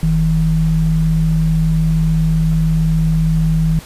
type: tone pair together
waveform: sine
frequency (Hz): 42.38 / 160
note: E1 / D#3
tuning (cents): +49 / +49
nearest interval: octave + major seventh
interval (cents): 2300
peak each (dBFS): -17 / -12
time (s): 0.03-3.79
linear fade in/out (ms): 0
effects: pink hiss -37 dBFS RMS until 3.85 s + resampled to 32000 Hz